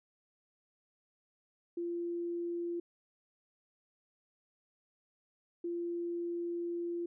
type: tone bursts at uneven times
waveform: sine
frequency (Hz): 344.1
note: F4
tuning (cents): -26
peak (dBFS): -34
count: 2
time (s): 1.77-2.8 / 5.64-7.06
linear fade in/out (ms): 5
effects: none